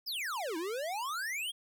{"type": "exponential two-way sweep", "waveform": "square", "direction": "down then up", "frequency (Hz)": [5400, 310, 3362], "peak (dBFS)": -35, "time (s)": [0.06, 1.52], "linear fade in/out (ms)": 20, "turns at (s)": 0.57, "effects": []}